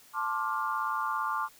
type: chord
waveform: sine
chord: D minor seventh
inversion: second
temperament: just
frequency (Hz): 881 / 1057.2 / 1174.7 / 1409.6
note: A5 / C6 / D6 / F6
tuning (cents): +2 / +18 / 0 / +16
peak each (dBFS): -35 / -34 / -32 / -36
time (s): 0.13-1.49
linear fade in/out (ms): 50
effects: white hiss -57 dBFS RMS until 1.59 s